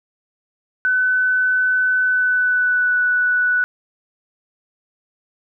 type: tone with pitch glide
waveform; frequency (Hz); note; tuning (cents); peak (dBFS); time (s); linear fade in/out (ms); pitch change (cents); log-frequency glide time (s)
sine; 1507 to 1481.1; F#6 to F#6; +31 to +1; -14; 0.85-3.64; 0; -30; 2.02-2.99
effects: none